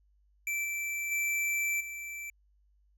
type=tone with level steps; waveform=square; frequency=2333 Hz; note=D7; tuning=12 cents flat; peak=-31 / -33 / -29 / -39 dBFS; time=0.47-2.3 s; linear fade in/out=2 ms; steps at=0.64 / 1.11 / 1.8 s; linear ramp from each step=10 ms; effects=added 50 Hz sine -64 dBFS peak until 2.97 s

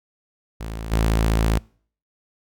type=tone with level steps; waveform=sawtooth; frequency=55 Hz; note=A1; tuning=in tune; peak=-25 / -13 dBFS; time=0.6-1.59 s; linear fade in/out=10 ms; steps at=0.91 s; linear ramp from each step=20 ms; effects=noise-tail reverb RT60 0.5 s tail -26 dB re dry

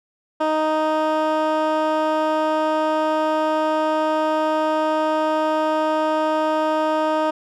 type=tone with band-pass filter; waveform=15% pulse; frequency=311.1 Hz; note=D#4; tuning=in tune; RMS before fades=-20 dBFS; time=0.4-7.31 s; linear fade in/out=10 ms; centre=710 Hz; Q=0.81; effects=none

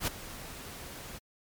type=noise with ADSR envelope; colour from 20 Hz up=pink; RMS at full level=-28 dBFS; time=0-1.19 s; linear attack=73 ms; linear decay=11 ms; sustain=-16 dB; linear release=17 ms; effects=MP3 96 kbps

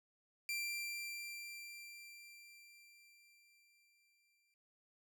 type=tone with exponential decay; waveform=sawtooth; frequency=2362 Hz; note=D7; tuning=9 cents sharp; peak=-34 dBFS; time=0.49-4.54 s; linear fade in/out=1 ms; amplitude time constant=880 ms; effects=none

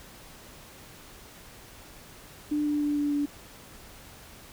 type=tone with pitch steps; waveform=sine; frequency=297.2 / 295.1 / 293.1 / 291.1 / 289.1 Hz; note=D4 / D4 / D4 / D4 / D4; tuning=+21 / +8 / -3 / -15 / -27 cents; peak=-24 dBFS; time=2.51-3.26 s; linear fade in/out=10 ms; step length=150 ms; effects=pink hiss -49 dBFS RMS until 4.52 s

